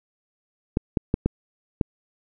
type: clicks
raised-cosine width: 3 ms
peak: -7 dBFS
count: 5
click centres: 0.771 / 0.972 / 1.141 / 1.26 / 1.812 s
effects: none